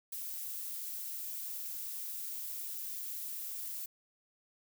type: noise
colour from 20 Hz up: violet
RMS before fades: -41 dBFS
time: 0.12-3.86 s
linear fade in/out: 5 ms
effects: none